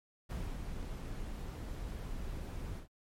brown noise with ADSR envelope, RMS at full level -37 dBFS, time 0.29-2.88 s, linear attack 19 ms, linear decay 240 ms, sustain -4 dB, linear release 120 ms, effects MP3 64 kbps

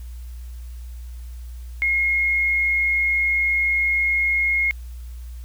sine tone, 2153 Hz, C7, 49 cents sharp, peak -17 dBFS, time 1.82-4.71 s, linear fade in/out 0 ms, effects added 60 Hz sine -32 dBFS peak until 5.44 s + white hiss -54 dBFS RMS until 5.44 s

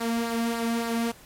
sawtooth tone with flanger, 231.5 Hz, A#3, 12 cents flat, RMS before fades -27 dBFS, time 0-1.12 s, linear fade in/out 10 ms, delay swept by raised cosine 0.31 to 2.11 ms, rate 3.5 Hz, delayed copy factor -0.5, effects pink hiss -51 dBFS RMS until 1.25 s + MP3 64 kbps

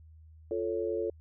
sine chord, F augmented, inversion none, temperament equal, 349.2 / 440 / 554.4 Hz, F4 / A4 / C#5, 0 / 0 / 0 cents, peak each -34 / -32 / -36 dBFS, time 0.51-1.1 s, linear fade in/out 2 ms, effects added 79 Hz sine -51 dBFS peak until 1.2 s

